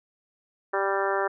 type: harmonic tone with a mistuned harmonic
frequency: 196 Hz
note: G3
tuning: in tune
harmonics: 2 / 3 / 4 / 5 / 6 / 7 / 8 / 9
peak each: -28 / -30 / -31 / -32 / -33 / -33 / -34 / -35 dBFS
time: 0.73-1.28 s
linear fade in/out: 10 ms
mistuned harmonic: 9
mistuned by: +16 cents
effects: none